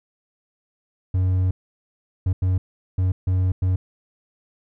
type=tone bursts at uneven times; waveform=triangle; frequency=92.5 Hz; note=F#2; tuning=in tune; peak=-15 dBFS; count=6; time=1.14-1.51 / 2.26-2.33 / 2.42-2.58 / 2.98-3.12 / 3.27-3.52 / 3.62-3.76 s; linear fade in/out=5 ms; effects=none